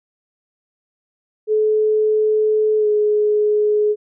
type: tone with pitch glide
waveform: sine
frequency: 430 to 421.2 Hz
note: A4 to G#4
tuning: -40 to +24 cents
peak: -13 dBFS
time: 1.47-3.96 s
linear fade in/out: 50 ms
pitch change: -36 cents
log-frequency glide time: 2.78-2.87 s
effects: none